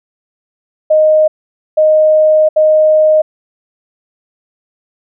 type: tone bursts at uneven times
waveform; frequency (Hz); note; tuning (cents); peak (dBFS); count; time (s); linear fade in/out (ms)
sine; 620; D#5; -6; -5; 3; 0.9-1.28 / 1.77-2.49 / 2.56-3.22; 10
effects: none